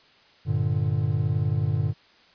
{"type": "chord", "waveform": "triangle", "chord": "G minor", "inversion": "none", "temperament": "equal with one note detuned", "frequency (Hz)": [98, 116.54, 148.28], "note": ["G2", "Bb2", "D3"], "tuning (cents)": [0, 0, 17], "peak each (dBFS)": -24, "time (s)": [0.45, 1.94], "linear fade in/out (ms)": 50, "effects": ["white hiss -56 dBFS RMS until 2.34 s", "resampled to 11025 Hz"]}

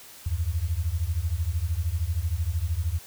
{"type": "beating tone pair", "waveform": "sine", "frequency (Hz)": [76.7, 89.7], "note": ["D#2", "F2"], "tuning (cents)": [-24, 47], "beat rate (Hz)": 13, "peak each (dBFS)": -27, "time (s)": [0.26, 2.99], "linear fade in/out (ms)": 5, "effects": ["white hiss -47 dBFS RMS until 3.06 s"]}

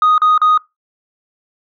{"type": "tone bursts", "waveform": "sine", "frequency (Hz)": 1244.5, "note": "D#6", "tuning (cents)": 0, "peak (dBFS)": -6, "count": 3, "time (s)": [0.02, 0.576], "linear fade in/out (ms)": 2, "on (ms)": 160, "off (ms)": 38, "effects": ["noise-tail reverb RT60 0.2 s tail -24 dB re dry", "tanh soft clip ceiling -6 dBFS"]}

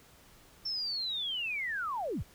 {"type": "linear sweep", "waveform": "sine", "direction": "down", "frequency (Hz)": [5420, 32.63], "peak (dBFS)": -32, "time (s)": [0.65, 2.23], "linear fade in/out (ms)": 10, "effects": ["pink hiss -59 dBFS RMS until 2.34 s"]}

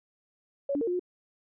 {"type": "tone with pitch steps", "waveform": "sine", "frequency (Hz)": [559, 286.9, 459.7, 355.5, 360.2], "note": ["C#5", "D4", "A#4", "F4", "F#4"], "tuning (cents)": [14, -40, -24, 31, -46], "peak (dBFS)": -26, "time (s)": [0.69, 0.995], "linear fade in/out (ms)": 5, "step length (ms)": 61, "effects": []}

